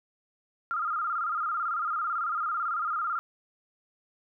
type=tone with vibrato; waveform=sine; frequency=1310 Hz; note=E6; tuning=11 cents flat; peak=-27 dBFS; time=0.71-3.19 s; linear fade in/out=0 ms; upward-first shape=square; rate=18 Hz; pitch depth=88 cents each way; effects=none